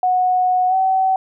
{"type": "tone with pitch glide", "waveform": "sine", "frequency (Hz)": [734, 759.9], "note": ["F#5", "F#5"], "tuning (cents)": [-14, 46], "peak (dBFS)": -13, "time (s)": [0.03, 1.16], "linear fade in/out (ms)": 2, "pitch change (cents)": 60, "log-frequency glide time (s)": [0.68, 0.75], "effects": []}